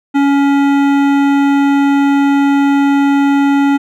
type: tone with hard clipping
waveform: sine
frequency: 280.3 Hz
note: C#4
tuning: 19 cents sharp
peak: -10 dBFS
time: 0.14-3.78 s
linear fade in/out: 20 ms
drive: 15 dB
effects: none